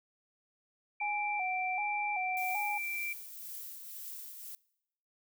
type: tone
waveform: sine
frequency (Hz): 2348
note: D7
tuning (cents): -1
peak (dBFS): -35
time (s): 1-3.13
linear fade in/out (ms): 5
type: tone with vibrato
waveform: sine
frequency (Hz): 784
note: G5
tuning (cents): 0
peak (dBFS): -33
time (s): 1.01-2.78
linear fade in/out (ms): 5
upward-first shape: square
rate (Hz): 1.3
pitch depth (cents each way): 100
type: noise with tremolo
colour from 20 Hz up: violet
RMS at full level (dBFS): -43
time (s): 2.37-4.55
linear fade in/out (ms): 0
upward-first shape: triangle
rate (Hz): 1.9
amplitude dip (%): 45
effects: noise-tail reverb RT60 0.8 s tail -23 dB re dry